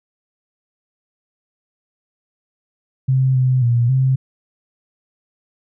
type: tone with pitch steps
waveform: sine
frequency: 131.4 / 128.7 / 119.2 / 131.6 Hz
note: C3 / C3 / A#2 / C3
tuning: +8 / -28 / +39 / +10 cents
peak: -12 dBFS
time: 3.08-4.16 s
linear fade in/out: 10 ms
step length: 270 ms
effects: none